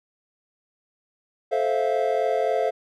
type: chord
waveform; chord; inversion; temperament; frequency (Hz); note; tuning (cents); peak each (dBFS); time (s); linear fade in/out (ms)
triangle; F major seventh; first; just; 436.5 / 523.8 / 654.8 / 698.5; A4 / C5 / E5 / F5; -14 / +2 / -12 / 0; -24; 1.51-2.71; 20
effects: none